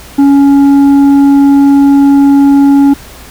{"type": "tone with tanh clipping", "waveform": "sine", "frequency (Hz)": 279.5, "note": "C#4", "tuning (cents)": 14, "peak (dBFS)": -3, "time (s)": [0.18, 2.94], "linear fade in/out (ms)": 10, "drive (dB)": 6, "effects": ["added 60 Hz sine -36 dBFS peak until 3.3 s", "pink hiss -32 dBFS RMS until 3.3 s"]}